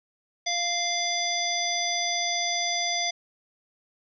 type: harmonic tone with a mistuned harmonic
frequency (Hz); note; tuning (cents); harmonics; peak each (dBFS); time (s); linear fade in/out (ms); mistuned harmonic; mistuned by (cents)
695; F5; -9; 1 / 3 / 5 / 7 / 9; -31 / -31 / -31 / -31 / -31; 0.46-3.11; 10; 9; -72
effects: none